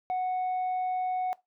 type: tone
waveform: sine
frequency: 738 Hz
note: F#5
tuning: 5 cents flat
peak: -24 dBFS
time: 0.1-1.33 s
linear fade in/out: 0 ms
effects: noise-tail reverb RT60 0.2 s tail -22 dB re dry + tanh soft clip ceiling -26 dBFS